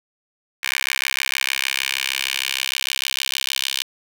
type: tone with high-pass filter sweep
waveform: 10% pulse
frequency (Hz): 66.5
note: C2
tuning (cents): +29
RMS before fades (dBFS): -24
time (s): 0.63-3.83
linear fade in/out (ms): 5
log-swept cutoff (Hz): 2100 to 3200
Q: 2.5
effects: 7-bit